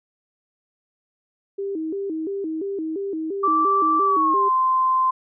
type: tone with vibrato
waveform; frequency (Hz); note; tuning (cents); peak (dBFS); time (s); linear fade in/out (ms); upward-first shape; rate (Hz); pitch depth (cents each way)
sine; 354.7; F4; +27; -24; 1.58-4.49; 10; square; 2.9; 190
type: tone with pitch glide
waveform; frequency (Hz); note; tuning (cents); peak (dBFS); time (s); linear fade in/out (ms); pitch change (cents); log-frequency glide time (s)
sine; 1166 to 1038.8; D6 to C6; -13 to -13; -16; 3.43-5.11; 10; -200; 4.05-4.45
effects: none